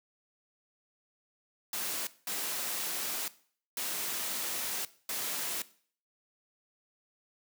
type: noise bursts at uneven times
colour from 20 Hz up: white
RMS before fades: -35 dBFS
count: 4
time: 1.73-2.07 / 2.27-3.28 / 3.77-4.85 / 5.09-5.62 s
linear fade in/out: 2 ms
effects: noise-tail reverb RT60 0.5 s tail -18 dB re dry + high-pass 200 Hz 12 dB/octave